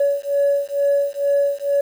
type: beating tone pair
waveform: sine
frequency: 564 / 566.2 Hz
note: C#5 / C#5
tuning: +30 / +37 cents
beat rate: 2.2 Hz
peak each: -18 dBFS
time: 0-1.81 s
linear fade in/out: 5 ms
effects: tanh soft clip ceiling -10 dBFS + 7-bit